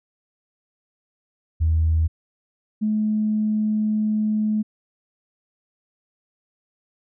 sine tone pair in turn, 80.2 / 214.1 Hz, E2 / A3, -47 / -47 cents, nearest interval octave + perfect fourth, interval 1700 cents, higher second, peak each -15 / -18 dBFS, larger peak first, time 1.6-2.08 / 2.81-4.63 s, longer second, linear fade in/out 20 ms, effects tanh soft clip ceiling -11 dBFS

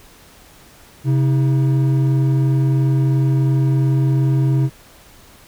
triangle tone pair together, 134.24 / 319.8 Hz, C3 / D#4, +45 / +48 cents, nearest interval octave + minor third, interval 1503 cents, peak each -11 / -22 dBFS, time 1.04-4.7 s, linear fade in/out 50 ms, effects pink hiss -46 dBFS RMS until 5.47 s

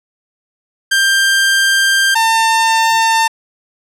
sawtooth tone pair in turn, 1585 / 900.7 Hz, G6 / A5, +19 / +40 cents, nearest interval minor seventh, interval 979 cents, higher first, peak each -6 dBFS, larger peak neither, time 0.91-2.15 / 2.15-3.28 s, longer first, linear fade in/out 10 ms, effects low-pass 11000 Hz 12 dB/octave

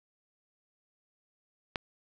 click, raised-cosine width 0.3 ms, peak -15 dBFS, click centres 1.758 s, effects none

